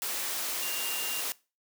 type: tone in noise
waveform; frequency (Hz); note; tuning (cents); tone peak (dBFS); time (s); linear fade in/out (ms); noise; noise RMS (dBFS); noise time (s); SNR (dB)
sine; 2794; F7; 0; -37; 0.62-1.21; 0; white; -33; 0.02-1.32; -7
effects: noise-tail reverb RT60 0.3 s tail -21 dB re dry + high-pass 300 Hz 12 dB/octave